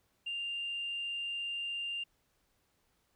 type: tone with frequency modulation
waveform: sine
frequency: 2794 Hz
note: F7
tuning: in tune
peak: -34 dBFS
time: 0.26-2.04 s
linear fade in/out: 10 ms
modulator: 43 Hz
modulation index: 0.41
effects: tanh soft clip ceiling -30 dBFS + pink hiss -75 dBFS RMS until 3.15 s